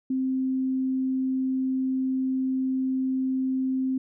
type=tone; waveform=sine; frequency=261.6 Hz; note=C4; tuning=in tune; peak=-23 dBFS; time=0.1-3.98 s; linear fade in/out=5 ms; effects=none